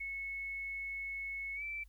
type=tone with pitch glide; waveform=sine; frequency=2198 to 2329 Hz; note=C#7 to D7; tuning=-15 to -15 cents; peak=-38 dBFS; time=0-1.84 s; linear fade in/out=10 ms; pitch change=+100 cents; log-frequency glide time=1.55-1.63 s; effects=added 50 Hz sine -55 dBFS peak until 1.88 s + white hiss -75 dBFS RMS until 1.88 s